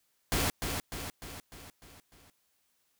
pink noise with echo, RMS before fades -29 dBFS, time 0.32-0.5 s, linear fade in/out 0 ms, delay 300 ms, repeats 6, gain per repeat -5 dB, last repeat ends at 2.3 s, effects white hiss -74 dBFS RMS until 2.99 s

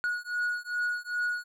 triangle beating tone pair, 1453 / 1455.5 Hz, F#6 / F#6, -32 / -29 cents, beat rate 2.5 Hz, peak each -30 dBFS, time 0.04-1.44 s, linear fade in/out 0 ms, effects none

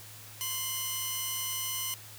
5% pulse tone pair together, 1045.1 / 2956 Hz, C6 / F#7, -2 / -2 cents, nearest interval octave + tritone, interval 1800 cents, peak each -25 dBFS, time 0.41-1.94 s, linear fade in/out 0 ms, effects added 106 Hz sine -52 dBFS peak until 2.18 s + white hiss -49 dBFS RMS until 2.18 s

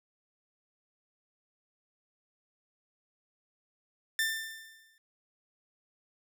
sawtooth tone with exponential decay, 1786 Hz, A6, 25 cents sharp, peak -22 dBFS, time 4.19-4.98 s, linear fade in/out 1 ms, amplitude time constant 170 ms, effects none

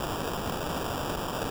violet noise with sample-and-hold, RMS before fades -32 dBFS, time 0-1.5 s, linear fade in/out 2 ms, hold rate 2100 Hz, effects none

